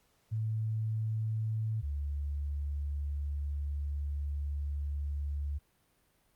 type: tone pair in turn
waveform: sine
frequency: 110 / 71.99 Hz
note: A2 / D2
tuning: 0 / -34 cents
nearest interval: perfect fifth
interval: 734 cents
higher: first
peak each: -30 / -32 dBFS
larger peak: first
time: 0.31-1.82 / 1.82-5.59 s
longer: second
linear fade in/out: 20 ms
effects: pink hiss -71 dBFS RMS until 6.35 s + Opus 48 kbps